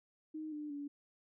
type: tone with pitch steps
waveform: sine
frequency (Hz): 311.1 / 298.8 / 286.9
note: D#4 / D4 / D4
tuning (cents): 0 / +30 / -40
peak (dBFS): -40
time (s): 0.34-0.88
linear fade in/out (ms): 10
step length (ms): 180
effects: none